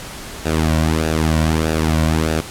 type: tone with flanger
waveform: sawtooth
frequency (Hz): 79.2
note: D#2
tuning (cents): +31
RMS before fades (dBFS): -17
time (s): 0.45-2.41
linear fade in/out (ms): 10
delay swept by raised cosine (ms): 0.93 to 2.43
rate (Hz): 1.6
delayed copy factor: -0.7
effects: pink hiss -32 dBFS RMS until 2.5 s + low-pass 12000 Hz 12 dB/octave